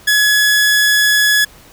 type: tone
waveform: sawtooth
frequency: 1693 Hz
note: G#6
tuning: 33 cents sharp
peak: -6 dBFS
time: 0.07-1.45 s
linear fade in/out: 10 ms
effects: pink hiss -43 dBFS RMS until 1.72 s